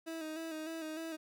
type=tone with vibrato; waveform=30% pulse; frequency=319.2 Hz; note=D#4; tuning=44 cents sharp; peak=-37 dBFS; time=0.06-1.17 s; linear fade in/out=20 ms; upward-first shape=square; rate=3.3 Hz; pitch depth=37 cents each way; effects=none